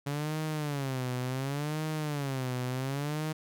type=tone with vibrato; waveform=sawtooth; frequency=140 Hz; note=C#3; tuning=18 cents sharp; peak=-27 dBFS; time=0.06-3.33 s; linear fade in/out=10 ms; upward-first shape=sine; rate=0.69 Hz; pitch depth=190 cents each way; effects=none